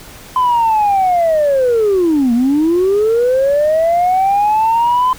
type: linear two-way sweep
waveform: sine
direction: down then up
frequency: 1026 to 228.9 to 1026 Hz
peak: -8 dBFS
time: 0.36-5.13 s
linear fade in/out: 2 ms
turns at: 2.33 s
effects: tanh soft clip ceiling -7 dBFS + pink hiss -36 dBFS RMS until 5.18 s